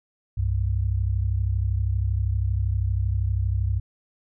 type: tone pair together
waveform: sine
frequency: 65.5 / 98.14 Hz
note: C2 / G2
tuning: +2 / +2 cents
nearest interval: perfect fifth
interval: 700 cents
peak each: -24 / -23 dBFS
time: 0.37-3.8 s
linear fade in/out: 10 ms
effects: none